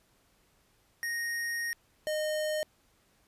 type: tone pair in turn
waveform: square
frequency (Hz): 1864.7 / 614.2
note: A#6 / D#5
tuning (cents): 0 / -23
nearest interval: octave + perfect fifth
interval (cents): 1923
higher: first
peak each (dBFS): -32 / -30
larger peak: second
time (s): 1.03-1.73 / 2.07-2.63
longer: first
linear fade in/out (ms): 0
effects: pink hiss -68 dBFS RMS until 3.27 s + resampled to 32000 Hz